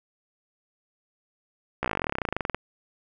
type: slowing click train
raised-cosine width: 0.5 ms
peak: -11 dBFS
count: 26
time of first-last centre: 1.83-2.546 s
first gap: 15 ms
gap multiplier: 1.05
effects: none